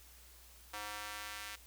square tone with high-pass filter sweep, 104.7 Hz, G#2, 15 cents sharp, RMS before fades -45 dBFS, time 0.73-1.56 s, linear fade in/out 10 ms, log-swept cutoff 930 to 1800 Hz, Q 0.97, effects added 60 Hz sine -60 dBFS peak until 1.66 s + white hiss -60 dBFS RMS until 1.66 s

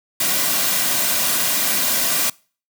white noise with comb filter, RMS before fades -19 dBFS, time 0.2-2.3 s, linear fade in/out 5 ms, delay 2.3 ms, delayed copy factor -0.5, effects noise-tail reverb RT60 0.4 s tail -25 dB re dry + high-pass 150 Hz 12 dB/octave

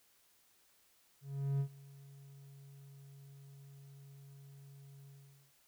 triangle tone with ADSR envelope, 138.59 Hz, C#3, in tune, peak -28 dBFS, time 1.21-5.54 s, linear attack 390 ms, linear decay 80 ms, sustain -23 dB, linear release 460 ms, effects white hiss -70 dBFS RMS until 5.67 s

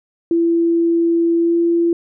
sine tone with pitch glide, 336.1 to 339.2 Hz, E4 to E4, +34 to +50 cents, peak -12 dBFS, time 0.31-1.93 s, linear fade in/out 2 ms, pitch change +16 cents, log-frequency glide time 1.37-1.56 s, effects none

